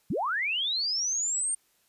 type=linear sweep; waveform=sine; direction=up; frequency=118.4 to 8860 Hz; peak=-26 dBFS; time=0.1-1.55 s; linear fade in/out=5 ms; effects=white hiss -68 dBFS RMS until 1.88 s + resampled to 32000 Hz